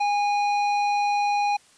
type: tone with hard clipping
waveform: triangle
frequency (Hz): 820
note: G#5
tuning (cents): -22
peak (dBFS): -22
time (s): 0-1.57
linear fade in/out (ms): 10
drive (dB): 14
effects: white hiss -56 dBFS RMS until 1.77 s + resampled to 22050 Hz